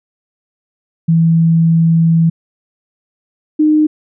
sine tone pair in turn, 164.6 / 306.1 Hz, E3 / D#4, -2 / -28 cents, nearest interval major seventh, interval 1074 cents, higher second, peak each -7 dBFS, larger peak neither, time 1.08-2.3 / 3.59-3.87 s, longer first, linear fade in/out 10 ms, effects none

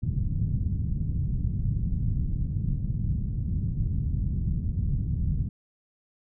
white low-pass noise, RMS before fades -27 dBFS, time 0.02-5.49 s, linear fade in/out 5 ms, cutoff 150 Hz, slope 24 dB/octave, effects none

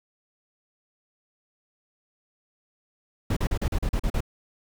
brown noise bursts, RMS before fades -24 dBFS, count 9, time 3.3-4.206 s, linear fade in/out 5 ms, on 66 ms, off 39 ms, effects none

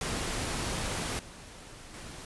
pink noise with level steps, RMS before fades -33 / -48 / -44 dBFS, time 0.01-2.25 s, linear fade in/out 2 ms, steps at 1.19 / 1.94 s, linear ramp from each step 2 ms, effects resampled to 24000 Hz

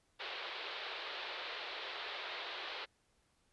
white band-pass noise, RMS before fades -44 dBFS, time 0.19-2.86 s, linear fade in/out 20 ms, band 360 to 4100 Hz, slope 48 dB/octave, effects pink hiss -75 dBFS RMS until 3.52 s + resampled to 24000 Hz

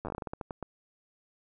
slowing click train, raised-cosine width 1 ms, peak -22 dBFS, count 14, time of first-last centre 0.05-0.627 s, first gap 9 ms, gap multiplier 1.24, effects none

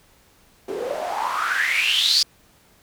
white noise with band-pass filter sweep, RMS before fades -22 dBFS, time 0.68-2.23 s, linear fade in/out 5 ms, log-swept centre 370 to 4900 Hz, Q 9.4, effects pink hiss -56 dBFS RMS until 2.82 s

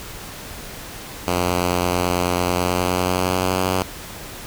5% pulse tone with pitch glide, 89.1 to 92.99 Hz, F2 to F#2, +35 to +9 cents, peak -7 dBFS, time 1.27-3.83 s, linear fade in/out 5 ms, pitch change +74 cents, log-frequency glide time 2.5-3.63 s, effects pink hiss -35 dBFS RMS until 4.46 s

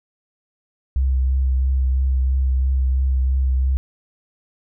sine tone with vibrato, 65.41 Hz, C2, in tune, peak -15 dBFS, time 0.96-3.77 s, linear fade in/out 0 ms, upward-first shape triangle, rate 3 Hz, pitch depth 25 cents each way, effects none

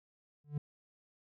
triangle tone with exponential growth, 146.83 Hz, D3, in tune, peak -27 dBFS, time 0.44-0.58 s, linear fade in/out 5 ms, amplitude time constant 30 ms, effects none

